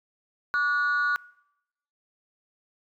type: tone pair together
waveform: sine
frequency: 1157 / 1453.7 Hz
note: D6 / F#6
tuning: -26 / -31 cents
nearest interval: major third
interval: 395 cents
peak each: -26 / -21 dBFS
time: 0.54-1.16 s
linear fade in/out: 0 ms
effects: noise-tail reverb RT60 0.8 s tail -24 dB re dry + tanh soft clip ceiling -19 dBFS

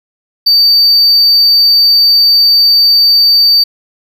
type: tone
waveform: triangle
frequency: 4608 Hz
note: D8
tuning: 34 cents flat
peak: -3 dBFS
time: 0.46-3.64 s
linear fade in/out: 10 ms
effects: none

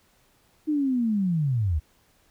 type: linear sweep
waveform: sine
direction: down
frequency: 311.1 to 69.3 Hz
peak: -21 dBFS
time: 0.67-1.8 s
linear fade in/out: 20 ms
effects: pink hiss -63 dBFS RMS until 2.3 s

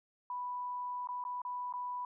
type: tone with dropouts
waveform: sine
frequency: 987.8 Hz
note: B5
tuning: in tune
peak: -36 dBFS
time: 0.3-2.05 s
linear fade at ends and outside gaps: 2 ms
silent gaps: 1.073-1.088 / 1.24-1.25 / 1.418-1.45 / 1.726-1.737 s
effects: none

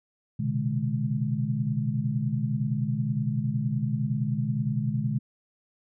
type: tone cluster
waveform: sine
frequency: 121.7 / 132.4 / 150.4 / 209.7 Hz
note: B2 / C3 / D3 / G#3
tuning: -25 / +21 / +42 / +17 cents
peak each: -30 dBFS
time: 0.39-5.19 s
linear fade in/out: 10 ms
effects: none

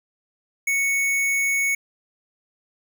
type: tone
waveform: square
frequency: 2217 Hz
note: C#7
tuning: in tune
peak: -20 dBFS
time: 0.67-1.75 s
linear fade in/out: 5 ms
effects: none

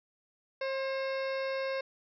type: harmonic tone with a mistuned harmonic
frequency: 536 Hz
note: C5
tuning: 42 cents sharp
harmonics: 1 / 2 / 3 / 4 / 5 / 7 / 8 / 9 / 10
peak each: -32 / -42 / -42 / -43 / -47 / -50 / -53 / -54 / -53 dBFS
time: 0.61-1.81 s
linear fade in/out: 5 ms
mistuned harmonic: 2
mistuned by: -22 cents
effects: none

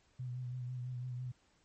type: tone with vibrato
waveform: sine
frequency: 125 Hz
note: B2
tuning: 21 cents sharp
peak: -38 dBFS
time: 0.19-1.32 s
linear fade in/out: 10 ms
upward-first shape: sine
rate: 6 Hz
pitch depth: 35 cents each way
effects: pink hiss -71 dBFS RMS until 1.64 s + MP3 32 kbps

